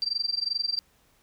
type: tone with amplitude modulation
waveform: sine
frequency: 4699 Hz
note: D8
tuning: in tune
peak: -22 dBFS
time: 0.02-0.79 s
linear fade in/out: 0 ms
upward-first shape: sine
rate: 22.6 Hz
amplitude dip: 95%
effects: pink hiss -64 dBFS RMS until 1.22 s